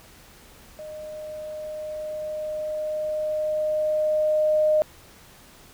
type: tone with level ramp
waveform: sine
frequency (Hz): 614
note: D#5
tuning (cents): -23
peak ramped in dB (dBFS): -35 to -16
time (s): 0.79-4.82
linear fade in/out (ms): 0
effects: pink hiss -50 dBFS RMS until 5.73 s